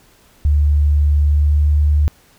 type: tone with pitch glide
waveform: sine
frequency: 73.42 to 74.19 Hz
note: D2 to D2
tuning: 0 to +18 cents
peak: -10 dBFS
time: 0.45-2.08 s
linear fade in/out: 0 ms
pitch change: +18 cents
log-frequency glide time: 1.25-1.66 s
effects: pink hiss -51 dBFS RMS until 2.38 s